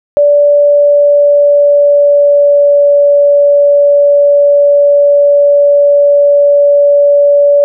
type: tone with pitch glide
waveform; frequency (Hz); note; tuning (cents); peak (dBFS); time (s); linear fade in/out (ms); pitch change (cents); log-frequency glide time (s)
sine; 580 to 574; D5 to D5; -22 to -40; -3; 0.17-7.64; 0; -18; 0.46-2.88
effects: none